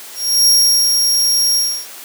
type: tone with ADSR envelope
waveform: sawtooth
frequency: 5590 Hz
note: F8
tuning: 1 cent sharp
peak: -5 dBFS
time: 0.14-1.87 s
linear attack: 330 ms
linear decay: 420 ms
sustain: -4 dB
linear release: 310 ms
effects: white hiss -34 dBFS RMS until 2.04 s + high-pass 300 Hz 12 dB/octave